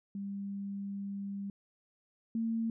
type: tone pair in turn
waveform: sine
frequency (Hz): 199 / 226.7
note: G3 / A#3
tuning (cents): +26 / -48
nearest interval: major second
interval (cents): 226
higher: second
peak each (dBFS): -36 / -30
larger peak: second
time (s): 0.15-1.5 / 2.35-2.7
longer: first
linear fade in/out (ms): 2
effects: none